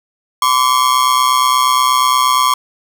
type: ring-modulated tone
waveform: 45% pulse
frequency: 1087 Hz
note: C#6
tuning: 34 cents flat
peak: -7 dBFS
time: 0.42-2.54 s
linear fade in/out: 2 ms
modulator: 64.2 Hz
effects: none